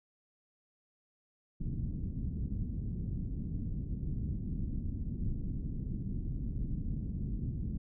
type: low-pass noise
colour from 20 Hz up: pink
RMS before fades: -36 dBFS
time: 1.6-7.78 s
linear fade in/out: 10 ms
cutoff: 240 Hz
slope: 24 dB/octave
effects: none